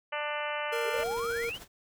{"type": "harmonic tone", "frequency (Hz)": 296.5, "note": "D4", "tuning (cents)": 17, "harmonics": [2, 3, 4, 5, 6, 7, 8, 9, 10], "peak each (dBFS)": [-36, -38, -39, -40, -41, -41, -42, -43, -43], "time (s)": [0.12, 1.04], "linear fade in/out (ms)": 10}
{"type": "tone", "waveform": "square", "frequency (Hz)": 466.2, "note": "A#4", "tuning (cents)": 0, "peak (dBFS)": -32, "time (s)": [0.72, 1.5], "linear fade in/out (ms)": 10}
{"type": "exponential sweep", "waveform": "sine", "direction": "up", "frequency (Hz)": [373.8, 3233], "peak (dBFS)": -34, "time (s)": [0.84, 1.59], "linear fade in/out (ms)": 50}
{"type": "noise with tremolo", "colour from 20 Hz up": "pink", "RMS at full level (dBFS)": -45, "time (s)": [0.92, 1.68], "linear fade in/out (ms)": 50, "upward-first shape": "sine", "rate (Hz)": 16, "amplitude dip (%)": 55}
{"effects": []}